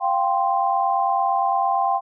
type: chord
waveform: sine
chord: F suspended second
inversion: none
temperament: equal with one note detuned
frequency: 695.2 / 784 / 1046.5 Hz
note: F5 / G5 / C6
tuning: -8 / 0 / 0 cents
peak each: -24 / -20 / -23 dBFS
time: 0-2.01 s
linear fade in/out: 50 ms
effects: none